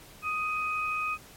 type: tone pair together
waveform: sine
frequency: 1244.5 / 2514 Hz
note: D#6 / D#7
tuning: 0 / +17 cents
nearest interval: octave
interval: 1217 cents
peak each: -30 / -31 dBFS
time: 0.22-1.18 s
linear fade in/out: 50 ms
effects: pink hiss -51 dBFS RMS until 1.36 s + MP3 64 kbps